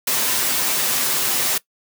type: noise with comb filter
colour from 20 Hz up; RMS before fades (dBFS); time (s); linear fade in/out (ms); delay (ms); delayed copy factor
white; -20; 0.07-1.58; 5; 7.8; +0.55
effects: noise-tail reverb RT60 0.1 s tail -20 dB re dry + high-pass 150 Hz 12 dB/octave